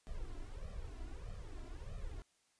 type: noise with flanger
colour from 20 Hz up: brown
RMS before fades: -45 dBFS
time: 0.07-2.22 s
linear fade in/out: 0 ms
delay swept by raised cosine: 1.6 to 3 ms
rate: 1.6 Hz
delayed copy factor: +0.95
effects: white hiss -75 dBFS RMS until 2.59 s + resampled to 22050 Hz